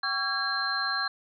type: tone cluster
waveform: sine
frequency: 772 / 1126 / 1350 / 1633 / 4142 Hz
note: G5 / C#6 / E6 / G#6 / C8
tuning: -27 / +27 / +41 / -30 / -18 cents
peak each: -38 / -33 / -36 / -30 / -31 dBFS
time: 0.03-1.08 s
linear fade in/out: 5 ms
effects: none